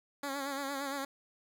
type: tone with vibrato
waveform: 10% pulse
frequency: 277.2 Hz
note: C#4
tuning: in tune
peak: -27 dBFS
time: 0.23-1.05 s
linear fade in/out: 5 ms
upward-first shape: sine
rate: 8.7 Hz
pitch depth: 53 cents each way
effects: none